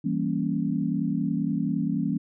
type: chord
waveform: sine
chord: E diminished seventh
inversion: none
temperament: equal with one note detuned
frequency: 164.81 / 195.43 / 233.1 / 277.2 Hz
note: E3 / G3 / Bb3 / Db4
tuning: 0 / -5 / 0 / 0 cents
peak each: -29 dBFS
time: 0.04-2.18 s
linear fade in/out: 10 ms
effects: none